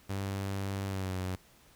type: tone with pitch glide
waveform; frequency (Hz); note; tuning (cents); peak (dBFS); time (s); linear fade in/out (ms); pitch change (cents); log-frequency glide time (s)
sawtooth; 98 to 92.66; G2 to F#2; 0 to +3; -29; 0.09-1.36; 10; -97; 0.86-1.15
effects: pink hiss -61 dBFS RMS until 1.75 s